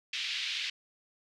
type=band-pass noise; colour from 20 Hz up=pink; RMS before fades=-35 dBFS; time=0.13-0.7 s; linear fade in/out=5 ms; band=2400 to 4300 Hz; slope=24 dB/octave; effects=none